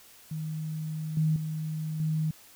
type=tone with level steps; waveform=sine; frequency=156.5 Hz; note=D#3; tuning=10 cents sharp; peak=-31 / -22 / -30 / -25 dBFS; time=0.31-2.31 s; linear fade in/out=5 ms; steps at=1.17 / 1.36 / 2 s; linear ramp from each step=2 ms; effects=white hiss -54 dBFS RMS until 2.55 s